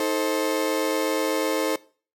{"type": "chord", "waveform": "35% pulse", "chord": "A diminished", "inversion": "second", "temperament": "just", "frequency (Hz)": [316.8, 440, 528], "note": ["Eb4", "A4", "C5"], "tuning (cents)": [31, 0, 16], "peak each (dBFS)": -25, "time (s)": [0, 1.76], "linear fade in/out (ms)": 2, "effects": ["noise-tail reverb RT60 0.4 s tail -20 dB re dry"]}